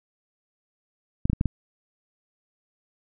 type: clicks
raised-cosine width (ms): 5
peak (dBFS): -10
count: 5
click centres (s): 1.255 / 1.299 / 1.332 / 1.411 / 1.457
effects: none